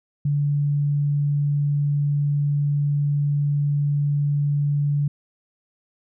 sine tone, 144.6 Hz, D3, 27 cents flat, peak -18 dBFS, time 0.25-5.08 s, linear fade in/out 5 ms, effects none

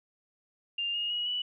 sine tone with pitch steps, 2800 / 2851 / 2902 / 2955 Hz, F7 / F7 / F#7 / F#7, +4 / +35 / -34 / -3 cents, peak -29 dBFS, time 0.78-1.42 s, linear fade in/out 5 ms, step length 160 ms, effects none

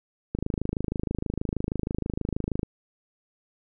click train, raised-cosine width 3 ms, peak -14 dBFS, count 61, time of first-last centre 0.35-2.631 s, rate 26.3 Hz, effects none

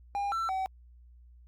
triangle tone with pitch steps, 806 / 1340 / 761 Hz, G5 / E6 / F#5, +48 / +28 / +48 cents, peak -27 dBFS, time 0.15-0.66 s, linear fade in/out 0 ms, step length 170 ms, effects added 60 Hz sine -52 dBFS peak until 1.47 s + Opus 48 kbps

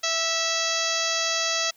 harmonic tone with a mistuned harmonic, 659.3 Hz, E5, in tune, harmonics 1 / 2 / 3 / 4 / 5 / 6 / 7 / 8 / 9 / 10, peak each -32 / -32 / -32 / -32 / -32 / -32 / -32 / -32 / -32 / -32 dBFS, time 0.03-1.71 s, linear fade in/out 10 ms, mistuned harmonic 3, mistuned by -24 cents, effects white hiss -59 dBFS RMS until 1.76 s

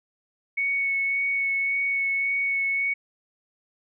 sine tone with vibrato, 2217 Hz, C#7, in tune, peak -22 dBFS, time 0.57-2.94 s, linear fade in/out 10 ms, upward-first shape sine, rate 1.8 Hz, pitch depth 11 cents each way, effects none

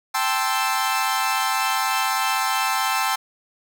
sawtooth chord, A minor seventh, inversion third, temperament equal, 784 / 880 / 1046.5 / 1318.5 Hz, G5 / A5 / C6 / E6, 0 / 0 / 0 / 0 cents, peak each -22 dBFS, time 0.14-3.16 s, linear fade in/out 10 ms, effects none

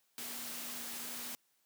sine tone in noise, 239.5 Hz, A#3, 47 cents sharp, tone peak -54 dBFS, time 0.18-1.35 s, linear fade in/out 0 ms, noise white, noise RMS -43 dBFS, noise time 0.18-1.35 s, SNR -14 dB, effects white hiss -75 dBFS RMS until 1.65 s + high-pass 150 Hz 12 dB/octave

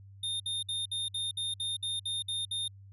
square tone bursts, 3646 Hz, A#7, 39 cents flat, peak -32 dBFS, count 11, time 0.23-2.68 s, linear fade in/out 5 ms, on 170 ms, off 58 ms, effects added 98 Hz sine -49 dBFS peak until 2.92 s + resampled to 32000 Hz

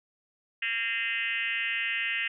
sine tone with frequency modulation, 2300 Hz, D7, 37 cents flat, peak -27 dBFS, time 0.62-2.28 s, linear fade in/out 5 ms, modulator 231 Hz, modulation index 2.7, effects none

